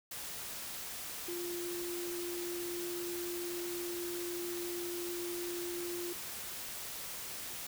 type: tone in noise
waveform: sine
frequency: 349.2 Hz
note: F4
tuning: in tune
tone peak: -38 dBFS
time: 1.28-6.13 s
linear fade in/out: 5 ms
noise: white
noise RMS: -43 dBFS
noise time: 0.11-7.67 s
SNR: +2 dB
effects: none